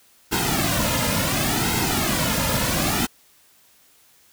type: noise with flanger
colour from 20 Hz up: pink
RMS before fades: -22 dBFS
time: 0.31-3.07 s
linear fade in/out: 20 ms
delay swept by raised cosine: 1.7 to 2.67 ms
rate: 0.7 Hz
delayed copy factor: -0.8
effects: white hiss -56 dBFS RMS until 4.32 s